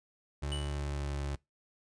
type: tone with pitch glide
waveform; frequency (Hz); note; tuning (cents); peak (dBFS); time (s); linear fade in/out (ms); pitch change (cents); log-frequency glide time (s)
30% pulse; 72.2 to 70.63; D2 to C#2; -29 to +33; -31; 0.42-1.36; 10; -38; 0.71-1.14
type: tone with exponential decay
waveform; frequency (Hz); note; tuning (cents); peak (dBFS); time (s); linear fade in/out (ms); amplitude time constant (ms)
square; 2960; F#7; 0; -36; 0.52-0.87; 1; 75
effects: noise-tail reverb RT60 0.2 s tail -23 dB re dry + resampled to 22050 Hz